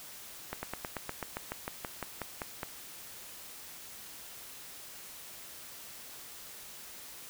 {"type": "slowing click train", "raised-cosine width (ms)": 0.5, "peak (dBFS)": -20, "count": 15, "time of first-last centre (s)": [0.53, 2.632], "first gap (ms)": 100, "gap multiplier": 1.06, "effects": ["white hiss -48 dBFS RMS until 7.29 s"]}